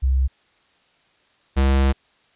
sine / square tone pair in turn, 65.7 / 67.55 Hz, C2 / C#2, +8 / -44 cents, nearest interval unison, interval 48 cents, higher second, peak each -15 dBFS, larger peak neither, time 0.02-0.28 / 1.56-1.93 s, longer second, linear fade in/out 20 ms, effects white hiss -60 dBFS RMS until 2.35 s + resampled to 8000 Hz

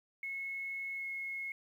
sine tone with pitch glide, 2184 to 2171 Hz, C#7 to C#7, -26 to -37 cents, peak -37 dBFS, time 0.23-1.52 s, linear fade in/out 2 ms, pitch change -11 cents, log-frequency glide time 0.94-1.06 s, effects 11-bit

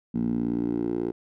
10% pulse tone with band-pass filter sweep, 58.27 Hz, A#1, in tune, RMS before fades -27 dBFS, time 0.14-1.12 s, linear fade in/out 10 ms, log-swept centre 220 to 380 Hz, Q 3.7, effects none

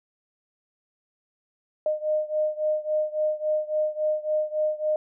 sine beating tone pair, 612 / 615.6 Hz, D#5 / D#5, -29 / -19 cents, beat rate 3.6 Hz, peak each -25 / -27 dBFS, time 1.86-4.96 s, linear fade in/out 2 ms, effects none

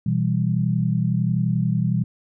sine chord, E minor, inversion second, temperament equal, 123.47 / 164.81 / 196 Hz, B2 / E3 / G3, 0 / 0 / 0 cents, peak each -22 / -22 / -24 dBFS, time 0.06-2.04 s, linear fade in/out 5 ms, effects none

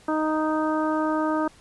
harmonic tone, 310.7 Hz, D#4, 2 cents flat, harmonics 1 / 2 / 3 / 4 / 5, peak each -24 / -28 / -29 / -30 / -36 dBFS, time 0.08-1.48 s, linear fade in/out 5 ms, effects pink hiss -53 dBFS RMS until 1.6 s + resampled to 24000 Hz

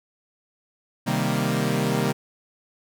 sawtooth chord, C minor seventh, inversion none, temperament equal, 130.81 / 155.56 / 196 / 233.1 Hz, C3 / Eb3 / G3 / Bb3, 0 / 0 / 0 / 0 cents, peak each -23 dBFS, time 1.06-2.13 s, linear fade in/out 20 ms, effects none

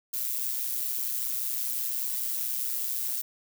violet noise with amplitude modulation, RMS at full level -28 dBFS, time 0.13-3.22 s, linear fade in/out 10 ms, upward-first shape sine, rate 125 Hz, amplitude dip 60%, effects none

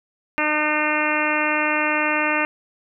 harmonic tone, 303.1 Hz, D#4, 45 cents flat, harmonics 1 / 2 / 3 / 4 / 5 / 6 / 7 / 8 / 9, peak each -27 / -27 / -27 / -27 / -27 / -27 / -27 / -27 / -27 dBFS, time 0.38-2.45 s, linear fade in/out 0 ms, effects none

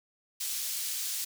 pink high-pass noise, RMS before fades -34 dBFS, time 0.4-1.25 s, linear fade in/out 10 ms, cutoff 4700 Hz, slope 12 dB/octave, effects none

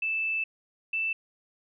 sine tone pair in turn, 2637 / 2652 Hz, E7 / E7, 0 / +10 cents, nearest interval unison, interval 10 cents, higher second, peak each -26 dBFS, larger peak neither, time 0.02-0.44 / 0.93-1.13 s, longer first, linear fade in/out 5 ms, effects none

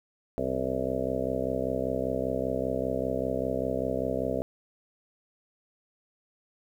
harmonic tone, 65.1 Hz, C2, 8 cents flat, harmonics 1 / 2 / 3 / 4 / 6 / 7 / 8 / 9 / 10, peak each -40 / -39 / -39 / -34 / -37 / -34 / -34 / -34 / -35 dBFS, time 0.38-4.42 s, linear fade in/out 0 ms, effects 10-bit

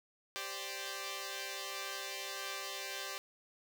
5% pulse chord, G suspended fourth, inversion none, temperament equal, 392 / 523.3 / 587.3 Hz, G4 / C5 / D5, 0 / 0 / 0 cents, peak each -33 dBFS, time 0.36-3.18 s, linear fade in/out 0 ms, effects none

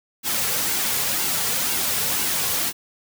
white noise with flanger, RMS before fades -23 dBFS, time 0.23-2.73 s, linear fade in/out 50 ms, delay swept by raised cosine 1.6 to 3.3 ms, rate 2 Hz, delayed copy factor -0.5, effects none

